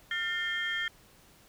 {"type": "tone cluster", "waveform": "sine", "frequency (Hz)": [1397, 1802, 2113, 3198], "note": ["F6", "A6", "C7", "G7"], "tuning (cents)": [0, 41, 16, 34], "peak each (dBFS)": [-38, -31, -38, -35], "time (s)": [0.11, 0.88], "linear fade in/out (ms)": 2, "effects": ["tanh soft clip ceiling -23 dBFS", "pink hiss -59 dBFS RMS until 1.48 s"]}